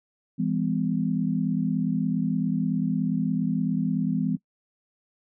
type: tone cluster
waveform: sine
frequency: 165.9 / 202.7 / 253.1 Hz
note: E3 / G#3 / B3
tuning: +11 / -42 / +43 cents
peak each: -27 dBFS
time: 0.38-4.37 s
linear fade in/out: 20 ms
effects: noise-tail reverb RT60 0.1 s tail -21 dB re dry